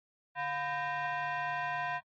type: tone with frequency modulation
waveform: sine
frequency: 146.83 Hz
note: D3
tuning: in tune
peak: -31 dBFS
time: 0.35-2.01 s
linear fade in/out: 50 ms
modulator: 856 Hz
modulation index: 2.2
effects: tanh soft clip ceiling -27 dBFS + AAC 32 kbps